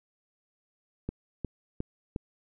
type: click train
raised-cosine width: 3 ms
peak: -19 dBFS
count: 4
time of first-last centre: 1.09-2.161 s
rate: 2.8 Hz
effects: none